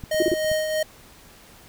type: clicks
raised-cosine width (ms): 5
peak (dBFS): -21 / -28 / -28 / -24 / -31 / -22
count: 6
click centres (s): 0.038 / 0.145 / 0.282 / 0.316 / 0.446 / 0.516
type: tone with tremolo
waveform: square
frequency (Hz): 622.3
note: D#5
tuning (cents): 0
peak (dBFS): -20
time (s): 0.11-0.83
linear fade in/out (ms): 5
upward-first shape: triangle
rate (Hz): 3.1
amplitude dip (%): 50
type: tone bursts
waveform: sine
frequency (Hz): 350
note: F4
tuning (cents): +4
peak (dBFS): -17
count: 3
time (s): 0.2-0.34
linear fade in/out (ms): 2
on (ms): 24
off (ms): 34
effects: pink hiss -49 dBFS RMS until 1.68 s